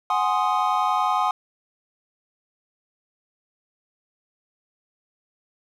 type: chord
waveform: triangle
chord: Ab dominant seventh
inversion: third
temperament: equal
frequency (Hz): 740 / 830.6 / 1046.5 / 1244.5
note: Gb5 / Ab5 / C6 / Eb6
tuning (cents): 0 / 0 / 0 / 0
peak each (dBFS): -23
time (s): 0.1-1.31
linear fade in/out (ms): 2
effects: none